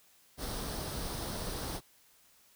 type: noise with comb filter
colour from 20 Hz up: pink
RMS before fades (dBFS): -38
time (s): 0.37-1.81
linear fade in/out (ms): 50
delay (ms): 0.21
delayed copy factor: +0.5
effects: white hiss -64 dBFS RMS until 2.55 s